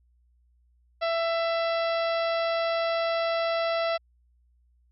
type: harmonic tone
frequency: 666 Hz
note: E5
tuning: 18 cents sharp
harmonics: 1 / 2 / 3 / 4 / 5 / 6 / 7 / 8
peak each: -25 / -32 / -36 / -39 / -41 / -41 / -43 / -46 dBFS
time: 1.01-3.98 s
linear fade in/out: 20 ms
effects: added 60 Hz sine -61 dBFS peak until 4.91 s